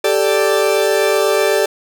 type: chord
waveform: 40% pulse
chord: G suspended second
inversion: none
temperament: equal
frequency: 392 / 440 / 587.3 Hz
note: G4 / A4 / D5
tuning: 0 / 0 / 0 cents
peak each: -16 dBFS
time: 0.04-1.66 s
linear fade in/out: 5 ms
effects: none